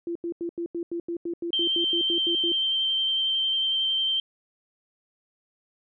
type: tone bursts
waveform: sine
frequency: 341.1 Hz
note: F4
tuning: 41 cents flat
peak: -27 dBFS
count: 15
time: 0.07-2.52 s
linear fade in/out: 2 ms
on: 84 ms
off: 85 ms
type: tone with vibrato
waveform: sine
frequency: 3131 Hz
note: G7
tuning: 3 cents flat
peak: -22 dBFS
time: 1.53-4.2 s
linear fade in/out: 2 ms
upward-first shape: sine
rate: 11 Hz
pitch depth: 11 cents each way
effects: none